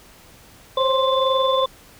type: tone cluster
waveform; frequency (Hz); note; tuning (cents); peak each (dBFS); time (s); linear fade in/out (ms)
sine; 524 / 546 / 1050 / 3511; C5 / C#5 / C6 / A7; +2 / -26 / +6 / -4; -19 / -24 / -20 / -25; 0.77-1.66; 5
effects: tanh soft clip ceiling -6 dBFS + pink hiss -48 dBFS RMS until 1.99 s